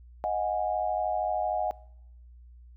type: tone cluster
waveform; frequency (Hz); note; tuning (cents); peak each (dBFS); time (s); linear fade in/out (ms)
sine; 626 / 730 / 823; D#5 / F#5 / G#5; +10 / -24 / -16; -31 / -29 / -33; 0.24-1.71; 0
effects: noise-tail reverb RT60 0.8 s tail -22 dB re dry + added 60 Hz sine -48 dBFS peak until 2.76 s